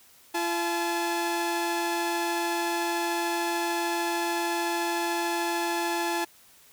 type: tone pair together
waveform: sawtooth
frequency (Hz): 341.3 / 860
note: F4 / A5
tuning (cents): -40 / -40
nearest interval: octave + major third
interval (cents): 1600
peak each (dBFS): -25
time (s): 0.34-6.25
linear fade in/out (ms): 10
effects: white hiss -56 dBFS RMS until 6.72 s